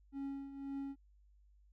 triangle tone with tremolo, 275.8 Hz, C#4, 9 cents flat, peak -36 dBFS, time 0.12-0.96 s, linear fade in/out 50 ms, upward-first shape triangle, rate 1.9 Hz, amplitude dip 70%, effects added 50 Hz sine -63 dBFS peak until 1.72 s

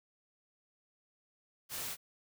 white noise, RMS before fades -40 dBFS, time 1.69-1.97 s, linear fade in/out 50 ms, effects none

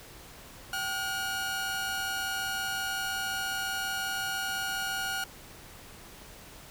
sawtooth tone pair together, 770.3 / 1435 Hz, G5 / F6, -30 / +47 cents, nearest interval major seventh, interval 1077 cents, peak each -33 / -28 dBFS, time 0.73-5.24 s, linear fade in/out 2 ms, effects pink hiss -49 dBFS RMS until 6.7 s

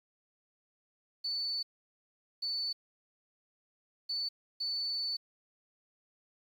sine tone bursts at uneven times, 4489 Hz, C#8, 21 cents sharp, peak -32 dBFS, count 4, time 1.24-1.63 / 2.42-2.73 / 4.09-4.29 / 4.6-5.17 s, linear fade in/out 10 ms, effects 10-bit

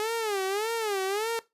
sawtooth tone with vibrato, 418.6 Hz, G#4, 14 cents sharp, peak -23 dBFS, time 0-1.39 s, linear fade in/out 0 ms, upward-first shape sine, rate 1.7 Hz, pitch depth 170 cents each way, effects noise-tail reverb RT60 0.2 s tail -18 dB re dry + resampled to 32000 Hz

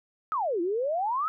sine exponential two-way sweep, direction down then up, 1328 to 329.6 to 1328 Hz, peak -25 dBFS, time 0.32-1.28 s, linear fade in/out 0 ms, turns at 0.61 s, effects none

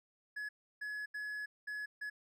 triangle tone bursts at uneven times, 1695 Hz, G#6, 35 cents sharp, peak -37 dBFS, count 5, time 0.36-0.49 / 0.81-1.06 / 1.14-1.46 / 1.67-1.86 / 2.01-2.1 s, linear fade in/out 10 ms, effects none

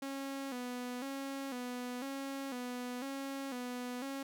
sawtooth tone with vibrato, 260 Hz, C4, 11 cents flat, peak -35 dBFS, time 0.02-4.23 s, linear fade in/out 5 ms, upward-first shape square, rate 1 Hz, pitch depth 88 cents each way, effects none

